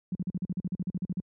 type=tone bursts; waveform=sine; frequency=182 Hz; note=F#3; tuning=28 cents flat; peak=-27 dBFS; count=15; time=0.12-1.201 s; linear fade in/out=2 ms; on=31 ms; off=44 ms; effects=high-pass 80 Hz 12 dB/octave